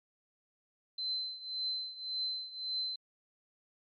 sine tone with tremolo, 4070 Hz, C8, 49 cents flat, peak -31 dBFS, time 0.98-2.96 s, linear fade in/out 5 ms, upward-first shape triangle, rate 1.8 Hz, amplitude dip 85%, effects MP3 32 kbps

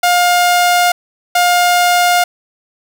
sawtooth tone pair in turn, 709 / 709 Hz, F5 / F5, +26 / +26 cents, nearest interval unison, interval 0 cents, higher neither, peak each -5 dBFS, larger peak neither, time 0.03-0.92 / 1.35-2.24 s, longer neither, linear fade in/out 5 ms, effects none

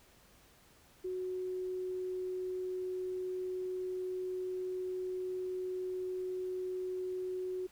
sine tone, 368.8 Hz, F#4, 6 cents flat, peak -35 dBFS, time 1.04-7.67 s, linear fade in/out 10 ms, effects pink hiss -63 dBFS RMS until 7.71 s

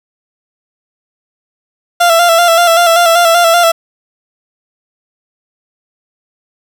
30% pulse tone with vibrato, 680 Hz, F5, 46 cents flat, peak -3 dBFS, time 2-3.72 s, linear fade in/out 10 ms, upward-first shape square, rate 5.2 Hz, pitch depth 40 cents each way, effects 7-bit

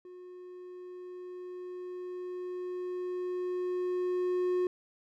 triangle tone with level ramp, 361.9 Hz, F#4, 38 cents flat, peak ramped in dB -44 to -24 dBFS, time 0.05-4.67 s, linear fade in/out 2 ms, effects none

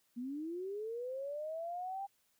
sine linear sweep, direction up, 233.1 to 800 Hz, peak -38 dBFS, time 0.16-2.07 s, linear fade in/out 20 ms, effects white hiss -75 dBFS RMS until 2.39 s

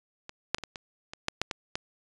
clicks, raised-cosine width 0.2 ms, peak -23 / -7 / -22 / -19 / -21 / -22 / -9 / -9 / -14 / -13 dBFS, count 10, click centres 0.294 / 0.546 / 0.584 / 0.637 / 0.758 / 1.135 / 1.284 / 1.416 / 1.512 / 1.755 s, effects resampled to 22050 Hz

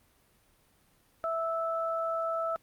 sine tone pair together, 658 / 1313.9 Hz, E5 / E6, -3 / -6 cents, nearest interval octave, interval 1197 cents, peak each -31 / -32 dBFS, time 1.24-2.56 s, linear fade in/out 0 ms, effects pink hiss -66 dBFS RMS until 2.62 s + Opus 32 kbps

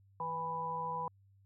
harmonic tone with a mistuned harmonic, 164.81 Hz, E3, in tune, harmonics 1 / 3 / 5 / 6, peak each -47 / -45 / -44 / -36 dBFS, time 0.2-1.08 s, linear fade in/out 2 ms, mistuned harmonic 1, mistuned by -32 cents, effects added 98 Hz sine -62 dBFS peak until 1.45 s

